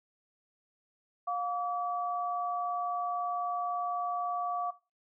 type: tone pair together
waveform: sine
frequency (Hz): 710 / 1148.1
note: F5 / D6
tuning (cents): +28 / -40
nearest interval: minor sixth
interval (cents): 832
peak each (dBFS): -33 / -32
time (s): 1.27-4.71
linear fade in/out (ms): 10
effects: noise-tail reverb RT60 0.3 s tail -19 dB re dry